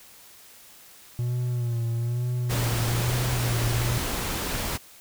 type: tone with vibrato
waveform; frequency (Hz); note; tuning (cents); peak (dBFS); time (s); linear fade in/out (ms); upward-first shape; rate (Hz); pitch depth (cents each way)
triangle; 119.8; A#2; +48; -22; 1.19-3.98; 0; sine; 1.1; 55
type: noise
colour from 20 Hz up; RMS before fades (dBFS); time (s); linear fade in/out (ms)
pink; -29; 2.49-4.78; 20
effects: white hiss -50 dBFS RMS until 5 s